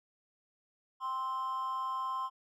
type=tone with amplitude modulation; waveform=triangle; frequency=1046.5 Hz; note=C6; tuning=in tune; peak=-27 dBFS; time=1-2.3 s; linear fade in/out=50 ms; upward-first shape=sine; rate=263 Hz; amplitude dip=70%; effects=tanh soft clip ceiling -26 dBFS